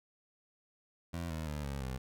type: tone with pitch steps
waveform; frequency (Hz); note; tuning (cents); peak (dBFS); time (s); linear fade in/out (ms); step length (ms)
20% pulse; 85.2 / 79.49 / 74.17 / 69.2 / 64.57; F2 / D#2 / D2 / C#2 / C2; -42 / +38 / +18 / -2 / -22; -32; 1.13-1.98; 10; 170
effects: none